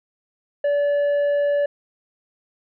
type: tone with tanh clipping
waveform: sine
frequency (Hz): 576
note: D5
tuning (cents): -34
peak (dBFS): -18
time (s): 0.64-1.66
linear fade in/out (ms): 5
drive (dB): 5
effects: none